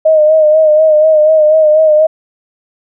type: tone with vibrato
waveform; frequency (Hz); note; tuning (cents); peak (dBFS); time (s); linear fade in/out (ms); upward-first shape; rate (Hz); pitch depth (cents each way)
sine; 620; D#5; -6; -4; 0.05-2.07; 10; sine; 4.1; 43
effects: none